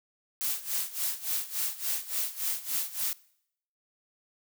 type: noise with tremolo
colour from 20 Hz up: blue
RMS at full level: -29 dBFS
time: 0.41-3.13 s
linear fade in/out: 0 ms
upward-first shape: sine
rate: 3.5 Hz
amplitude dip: 85%
effects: noise-tail reverb RT60 0.7 s tail -22 dB re dry